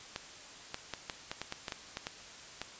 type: clicks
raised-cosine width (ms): 0.2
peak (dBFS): -19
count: 12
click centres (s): 0.161 / 0.744 / 0.937 / 1.098 / 1.315 / 1.416 / 1.524 / 1.682 / 1.722 / 1.971 / 2.069 / 2.616
effects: white hiss -50 dBFS RMS until 2.79 s + resampled to 16000 Hz